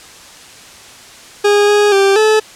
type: tone with pitch steps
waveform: 40% pulse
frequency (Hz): 410.5 / 413.6 / 392.9 / 432.7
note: G#4 / G#4 / G4 / A4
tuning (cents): -20 / -7 / +4 / -29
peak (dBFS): -7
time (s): 1.44-2.4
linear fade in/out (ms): 10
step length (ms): 240
effects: white hiss -37 dBFS RMS until 2.55 s + low-pass 8000 Hz 12 dB/octave